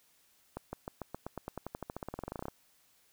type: accelerating click train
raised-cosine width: 1 ms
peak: -24 dBFS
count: 26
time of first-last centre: 0.57-2.483 s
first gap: 160 ms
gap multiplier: 0.93
effects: white hiss -68 dBFS RMS until 3.12 s